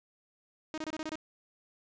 sawtooth tone bursts, 312.7 Hz, D#4, 9 cents sharp, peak -31 dBFS, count 7, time 0.74-1.155 s, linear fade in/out 0 ms, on 37 ms, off 26 ms, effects resampled to 16000 Hz + 10-bit

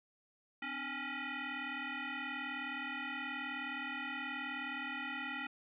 sine tone with frequency modulation, 256.5 Hz, C4, 34 cents flat, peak -38 dBFS, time 0.62-5.47 s, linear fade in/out 5 ms, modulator 552 Hz, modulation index 4.6, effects resampled to 8000 Hz

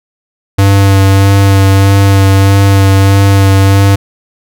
square tone with vibrato, 98 Hz, G2, in tune, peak -4 dBFS, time 0.58-3.96 s, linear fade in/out 10 ms, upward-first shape sine, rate 1.6 Hz, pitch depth 16 cents each way, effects none

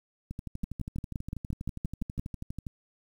two click trains, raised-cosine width 5 ms, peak -20 / -24 dBFS, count 10 / 30, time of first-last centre 0.64-2.194 / 0.31-2.668 s, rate 5.79 / 12.3 Hz, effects 9-bit

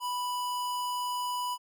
square tone, 987.8 Hz, B5, in tune, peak -31 dBFS, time 0-1.58 s, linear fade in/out 50 ms, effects none

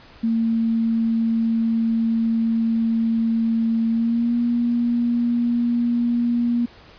sine tone with pitch glide, 227.2 to 238.1 Hz, A#3 to A#3, -44 to +37 cents, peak -17 dBFS, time 0.23-6.66 s, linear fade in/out 10 ms, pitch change +81 cents, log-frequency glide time 3.9-4.36 s, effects pink hiss -47 dBFS RMS until 6.98 s + resampled to 11025 Hz

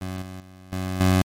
20% pulse tone with level steps, 93.1 Hz, F#2, 11 cents sharp, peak -24 / -30 / -39 / -21 / -11 dBFS, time 0.01-1.22 s, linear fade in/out 5 ms, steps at 0.22 / 0.4 / 0.72 / 1 s, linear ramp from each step 5 ms, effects MP3 64 kbps

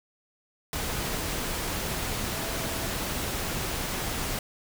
sine tone in noise, 659.3 Hz, E5, in tune, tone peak -41 dBFS, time 2.34-2.86 s, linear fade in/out 2 ms, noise pink, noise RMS -31 dBFS, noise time 0.73-4.39 s, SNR -13 dB, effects none

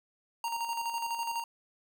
square tone with tremolo, 928 Hz, A#5, 8 cents flat, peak -31 dBFS, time 0.44-1.44 s, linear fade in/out 2 ms, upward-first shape square, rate 12 Hz, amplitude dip 45%, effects none

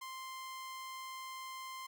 sawtooth tone, 1046.5 Hz, C6, in tune, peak -40 dBFS, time 0.01-1.87 s, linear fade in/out 10 ms, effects none

